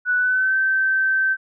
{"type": "tone with pitch glide", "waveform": "sine", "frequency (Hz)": [1480, 1549.1], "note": ["F#6", "G6"], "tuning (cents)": [0, -21], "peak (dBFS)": -16, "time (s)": [0.05, 1.37], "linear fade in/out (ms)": 50, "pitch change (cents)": 79, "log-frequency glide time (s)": [0.16, 0.56], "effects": []}